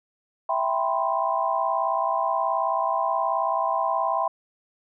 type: chord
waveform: sine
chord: C major seventh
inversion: first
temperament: equal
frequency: 659.3 / 784 / 987.8 / 1046.5 Hz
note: E5 / G5 / B5 / C6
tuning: 0 / 0 / 0 / 0 cents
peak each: -27 dBFS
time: 0.49-4.28 s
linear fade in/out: 5 ms
effects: none